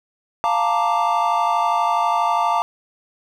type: chord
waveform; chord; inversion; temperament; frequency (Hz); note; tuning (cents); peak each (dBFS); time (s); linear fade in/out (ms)
triangle; Bb major seventh; second; equal; 698.5 / 880 / 932.3 / 1174.7; F5 / A5 / Bb5 / D6; 0 / 0 / 0 / 0; -20; 0.44-2.62; 0
effects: none